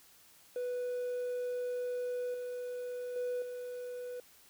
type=tone with level steps; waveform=triangle; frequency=493.9 Hz; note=B4; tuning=in tune; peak=-31 / -35 / -30 / -37 dBFS; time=0.56-4.2 s; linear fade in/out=2 ms; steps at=2.34 / 3.16 / 3.42 s; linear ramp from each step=2 ms; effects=tanh soft clip ceiling -27 dBFS + white hiss -61 dBFS RMS until 4.49 s